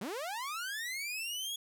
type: linear sweep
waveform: sawtooth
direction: up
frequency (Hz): 170 to 3374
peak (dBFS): -33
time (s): 0.01-1.56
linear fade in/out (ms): 5
effects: none